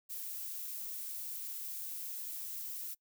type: noise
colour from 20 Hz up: violet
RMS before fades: -42 dBFS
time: 0.09-2.95 s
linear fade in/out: 20 ms
effects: noise-tail reverb RT60 0.1 s tail -24 dB re dry